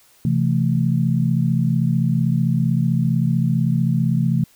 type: chord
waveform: sine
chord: A minor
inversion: first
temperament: equal with one note detuned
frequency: 130.81 / 166.44 / 220 Hz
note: C3 / E3 / A3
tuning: 0 / +17 / 0 cents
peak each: -19 / -19 / -22 dBFS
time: 0.25-4.44 s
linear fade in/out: 2 ms
effects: white hiss -54 dBFS RMS until 4.55 s